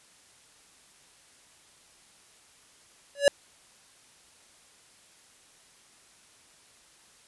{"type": "tone with exponential growth", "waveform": "square", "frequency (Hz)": 568, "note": "C#5", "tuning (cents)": 42, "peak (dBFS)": -13, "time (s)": [3.15, 3.28], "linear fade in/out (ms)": 1, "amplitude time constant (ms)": 28, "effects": ["white hiss -58 dBFS RMS until 7.27 s", "resampled to 24000 Hz"]}